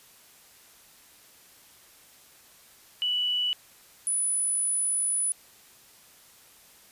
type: tone pair in turn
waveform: sine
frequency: 2958 / 9949 Hz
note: F#7 / D#9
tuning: -1 / -1 cents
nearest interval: octave + major sixth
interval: 2100 cents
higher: second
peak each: -24 dBFS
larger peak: neither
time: 3.02-3.53 / 4.07-5.32 s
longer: second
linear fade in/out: 0 ms
effects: white hiss -55 dBFS RMS until 6.91 s + resampled to 32000 Hz